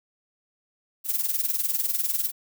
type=noise with tremolo; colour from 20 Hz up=violet; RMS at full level=-23 dBFS; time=1.04-2.32 s; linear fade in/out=50 ms; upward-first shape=sine; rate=20 Hz; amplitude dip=75%; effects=none